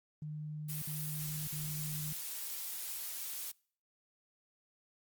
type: tone bursts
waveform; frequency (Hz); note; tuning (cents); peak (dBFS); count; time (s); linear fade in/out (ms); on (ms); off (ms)
sine; 151.8; D#3; -42; -39; 3; 0.22-2.126; 2; 600; 53
type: noise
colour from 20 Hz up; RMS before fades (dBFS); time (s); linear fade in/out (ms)
blue; -41; 0.68-3.52; 20
effects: noise-tail reverb RT60 0.5 s tail -25 dB re dry + Opus 32 kbps